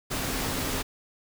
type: tone in noise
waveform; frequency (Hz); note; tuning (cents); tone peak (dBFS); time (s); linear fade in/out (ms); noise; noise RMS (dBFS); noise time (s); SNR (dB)
sine; 261.6; C4; 0; -37; 0.1-0.83; 20; pink; -30; 0.1-0.83; -10
effects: none